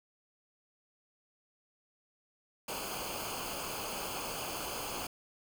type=noise with comb filter; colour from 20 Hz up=pink; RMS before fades=-39 dBFS; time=2.68-5.07 s; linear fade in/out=5 ms; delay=0.53 ms; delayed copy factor=-0.75; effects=none